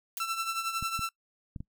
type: noise with exponential decay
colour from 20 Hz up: blue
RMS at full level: -32 dBFS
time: 0.17-0.26 s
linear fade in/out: 1 ms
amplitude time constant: 19 ms
type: tone with tremolo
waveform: sawtooth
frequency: 1339 Hz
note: E6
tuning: 27 cents sharp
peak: -24 dBFS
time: 0.2-1.09 s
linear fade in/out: 2 ms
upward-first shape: triangle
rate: 11 Hz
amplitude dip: 70%
type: clicks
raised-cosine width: 5 ms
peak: -26 dBFS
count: 4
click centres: 0.826 / 0.993 / 1.562 / 1.605 s
effects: noise-tail reverb RT60 0.1 s tail -23 dB re dry